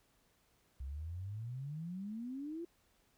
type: exponential sweep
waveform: sine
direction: up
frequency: 63.8 to 349.2 Hz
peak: -40 dBFS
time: 0.8-2.65 s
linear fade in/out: 5 ms
effects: pink hiss -73 dBFS RMS until 3.17 s